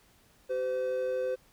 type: tone pair together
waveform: triangle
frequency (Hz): 383 / 511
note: G4 / C5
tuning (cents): -40 / -41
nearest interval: perfect fourth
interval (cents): 499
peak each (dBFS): -35 / -27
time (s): 0.49-1.36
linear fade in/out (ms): 20
effects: pink hiss -63 dBFS RMS until 1.52 s